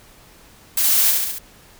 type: noise with echo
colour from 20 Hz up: blue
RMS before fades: -18 dBFS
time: 0.77-1.11 s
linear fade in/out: 5 ms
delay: 69 ms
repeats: 4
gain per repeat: -3 dB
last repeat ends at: 1.386 s
effects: pink hiss -48 dBFS RMS until 1.79 s